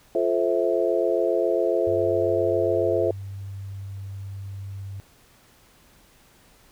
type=chord; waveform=sine; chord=F major seventh; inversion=none; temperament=just; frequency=349.2 / 436.5 / 523.8 / 654.8 Hz; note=F4 / A4 / C5 / E5; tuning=0 / -14 / +2 / -12 cents; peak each=-25 dBFS; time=0.15-3.11 s; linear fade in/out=2 ms
type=tone; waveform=sine; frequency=98 Hz; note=G2; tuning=in tune; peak=-32 dBFS; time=1.87-5 s; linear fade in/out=0 ms
effects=pink hiss -56 dBFS RMS until 6.71 s